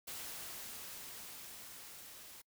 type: noise with level ramp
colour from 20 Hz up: white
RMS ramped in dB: -45 to -54 dBFS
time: 0.07-2.42 s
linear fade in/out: 10 ms
effects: noise-tail reverb RT60 0.1 s tail -26 dB re dry